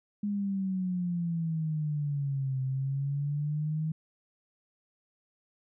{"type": "exponential two-way sweep", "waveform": "sine", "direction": "down then up", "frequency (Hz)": [207.2, 130.81, 158.7], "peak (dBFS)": -28, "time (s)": [0.23, 3.92], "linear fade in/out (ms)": 5, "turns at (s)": 2.61, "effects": []}